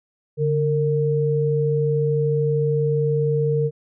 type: tone pair together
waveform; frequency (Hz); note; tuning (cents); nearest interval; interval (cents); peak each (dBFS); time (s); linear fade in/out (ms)
sine; 144.58 / 458.3; D3 / A#4; -27 / -29; octave + minor sixth; 1998; -20; 0.37-3.71; 50
effects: none